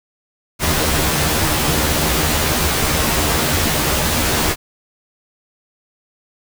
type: noise with comb filter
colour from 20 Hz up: pink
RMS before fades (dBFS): -17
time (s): 0.59-4.56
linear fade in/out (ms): 50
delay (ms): 13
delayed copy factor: +0.8
effects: none